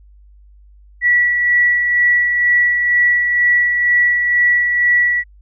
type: tone with tremolo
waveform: sine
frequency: 1944 Hz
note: B6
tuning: 28 cents flat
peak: -9 dBFS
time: 1.01-5.24 s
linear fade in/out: 50 ms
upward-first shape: sine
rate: 2.1 Hz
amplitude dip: 40%
effects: added 50 Hz sine -42 dBFS peak until 5.41 s